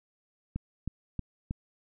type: click train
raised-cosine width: 5 ms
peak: -20 dBFS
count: 4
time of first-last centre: 0.56-1.509 s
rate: 3.16 Hz
effects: none